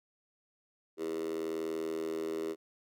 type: tone with high-pass filter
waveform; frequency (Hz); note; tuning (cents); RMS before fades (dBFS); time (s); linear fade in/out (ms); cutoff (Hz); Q
10% pulse; 80.6; E2; -38; -36; 0.97-2.56; 50; 370; 8.5
effects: none